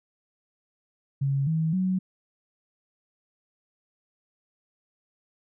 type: tone with pitch steps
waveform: sine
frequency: 137.9 / 160.25 / 186.21 Hz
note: C#3 / E3 / F#3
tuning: -9 / -49 / +11 cents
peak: -22 dBFS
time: 1.21-1.99 s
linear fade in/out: 10 ms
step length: 260 ms
effects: none